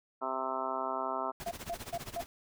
harmonic tone, 131.5 Hz, C3, 9 cents sharp, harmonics 2 / 3 / 4 / 5 / 6 / 7 / 8 / 9 / 10, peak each -45 / -43 / -47 / -38 / -42 / -39 / -39 / -44 / -39 dBFS, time 0.21-1.32 s, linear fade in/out 20 ms
pink noise with tremolo, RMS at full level -41 dBFS, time 1.4-2.26 s, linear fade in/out 0 ms, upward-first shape sine, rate 15 Hz, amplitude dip 85%
sine tone bursts, 687 Hz, F5, 29 cents flat, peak -33 dBFS, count 4, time 1.46-2.212 s, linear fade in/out 5 ms, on 53 ms, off 180 ms
effects none

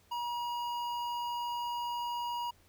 square tone with notch filter, 957 Hz, A#5, 45 cents sharp, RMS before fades -36 dBFS, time 0.11-2.51 s, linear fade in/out 10 ms, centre 9100 Hz, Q 0.52, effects added 84 Hz sine -68 dBFS peak until 2.68 s + pink hiss -66 dBFS RMS until 2.68 s

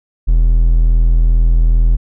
triangle tone, 41.2 Hz, E1, in tune, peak -5 dBFS, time 0.27-1.97 s, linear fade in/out 20 ms, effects none

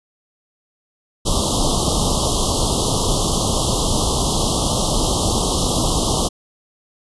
pink band-stop noise, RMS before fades -18 dBFS, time 1.25-6.29 s, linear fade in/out 20 ms, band 1200 to 3000 Hz, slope 96 dB/octave, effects resampled to 24000 Hz

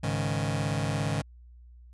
sawtooth chord, Ab suspended fourth, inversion none, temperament just, 103.83 / 138.43 / 155.74 Hz, Ab2 / Db3 / Eb3, 0 / -2 / +2 cents, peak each -27 dBFS, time 0.03-1.22 s, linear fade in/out 10 ms, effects added 60 Hz sine -48 dBFS peak until 1.93 s + resampled to 24000 Hz

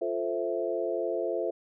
sine chord, F major seventh, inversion none, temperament equal, 349.2 / 440 / 523.3 / 659.3 Hz, F4 / A4 / C5 / E5, 0 / 0 / 0 / 0 cents, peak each -33 dBFS, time 0.01-1.51 s, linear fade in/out 10 ms, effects none

